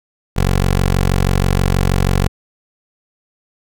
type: tone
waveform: 15% pulse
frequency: 46.25 Hz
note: F#1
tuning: in tune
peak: -6 dBFS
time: 0.36-2.28 s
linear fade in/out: 10 ms
effects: none